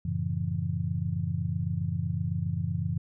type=chord; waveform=sine; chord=F# minor seventh; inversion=none; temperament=just; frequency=92.5 / 111 / 138.75 / 166.5 Hz; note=F#2 / A2 / C#3 / E3; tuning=0 / +16 / +2 / +18 cents; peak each=-32 / -34 / -33 / -32 dBFS; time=0.05-2.98 s; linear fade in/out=5 ms; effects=none